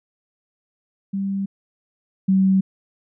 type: tone pair in turn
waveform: sine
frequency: 196 / 191.08 Hz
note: G3 / G3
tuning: 0 / -44 cents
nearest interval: unison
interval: 44 cents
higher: first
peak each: -21 / -13 dBFS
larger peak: second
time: 1.13-1.46 / 2.28-2.61 s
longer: neither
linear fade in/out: 10 ms
effects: none